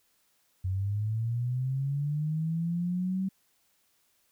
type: linear sweep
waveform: sine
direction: up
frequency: 91.4 to 192.5 Hz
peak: -27 dBFS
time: 0.64-3.29 s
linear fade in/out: 10 ms
effects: white hiss -70 dBFS RMS until 4.31 s